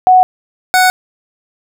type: tone pair in turn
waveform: sine / 25% pulse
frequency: 740 / 740 Hz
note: F#5 / F#5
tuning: 0 / 0 cents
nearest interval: unison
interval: 0 cents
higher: neither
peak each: -3 dBFS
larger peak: neither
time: 0.07-0.23 / 0.74-0.9 s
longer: neither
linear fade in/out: 0 ms
effects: none

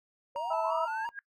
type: linear sweep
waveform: sine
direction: up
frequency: 538 to 1693 Hz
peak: -36 dBFS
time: 0.35-1.07 s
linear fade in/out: 10 ms
type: tone with vibrato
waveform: triangle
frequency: 913 Hz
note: A#5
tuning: 36 cents flat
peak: -31 dBFS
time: 0.36-1.09 s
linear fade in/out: 0 ms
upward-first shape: square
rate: 2.9 Hz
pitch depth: 53 cents each way
type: harmonic tone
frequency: 325.8 Hz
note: E4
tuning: 20 cents flat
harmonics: 2 / 3 / 4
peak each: -31 / -34 / -37 dBFS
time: 0.5-0.86 s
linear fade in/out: 10 ms
type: tone with exponential growth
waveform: sine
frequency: 1627 Hz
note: G#6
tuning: 36 cents flat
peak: -33 dBFS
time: 1.09-1.19 s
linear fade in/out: 1 ms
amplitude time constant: 21 ms
effects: noise-tail reverb RT60 0.1 s tail -21 dB re dry

